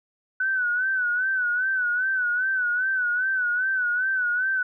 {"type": "tone with vibrato", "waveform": "sine", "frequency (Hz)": 1497, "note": "F#6", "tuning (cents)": 20, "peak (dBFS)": -21, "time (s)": [0.4, 4.63], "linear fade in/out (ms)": 5, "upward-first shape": "sine", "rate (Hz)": 2.5, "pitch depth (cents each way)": 75, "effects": []}